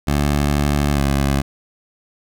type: tone with pitch glide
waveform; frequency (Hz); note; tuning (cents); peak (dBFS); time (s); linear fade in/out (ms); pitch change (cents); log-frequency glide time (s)
15% pulse; 72.4 to 69.41; D2 to C#2; -24 to +3; -9; 0.07-1.42; 10; -73; 0.93-1
effects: none